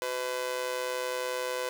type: tone with amplitude modulation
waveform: sawtooth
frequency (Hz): 504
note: B4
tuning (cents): +35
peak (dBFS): -23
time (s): 0.02-1.69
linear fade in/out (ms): 0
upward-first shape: sine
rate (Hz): 131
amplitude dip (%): 80
effects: none